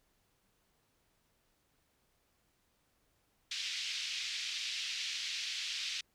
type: band-pass noise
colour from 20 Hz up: pink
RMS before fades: -39 dBFS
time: 3.51-6.01 s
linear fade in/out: 5 ms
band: 2500 to 5400 Hz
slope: 24 dB/octave
effects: pink hiss -75 dBFS RMS until 6.14 s